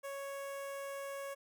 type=tone with notch filter; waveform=sawtooth; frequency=554.4 Hz; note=C#5; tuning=in tune; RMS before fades=-43 dBFS; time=0.03-1.35 s; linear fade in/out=20 ms; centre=4200 Hz; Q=1.2; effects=none